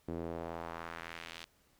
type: tone with band-pass filter sweep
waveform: sawtooth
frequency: 83.4 Hz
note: E2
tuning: 21 cents sharp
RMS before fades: -43 dBFS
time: 0.08-1.45 s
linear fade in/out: 5 ms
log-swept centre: 330 to 3700 Hz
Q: 1.3
effects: pink hiss -70 dBFS RMS until 1.79 s